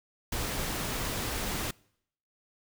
pink noise, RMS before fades -33 dBFS, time 0.32-1.71 s, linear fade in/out 5 ms, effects noise-tail reverb RT60 0.7 s tail -25 dB re dry

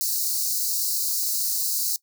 white high-pass noise, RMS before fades -25 dBFS, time 0.01-1.96 s, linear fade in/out 0 ms, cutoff 4100 Hz, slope 96 dB/octave, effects noise-tail reverb RT60 0.1 s tail -21 dB re dry

